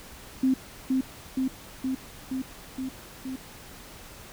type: tone with echo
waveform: sine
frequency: 261.6 Hz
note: C4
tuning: in tune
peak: -19 dBFS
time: 0.43-0.54 s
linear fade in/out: 5 ms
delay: 470 ms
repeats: 6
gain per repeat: -2 dB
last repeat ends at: 3.36 s
effects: pink hiss -46 dBFS RMS until 4.32 s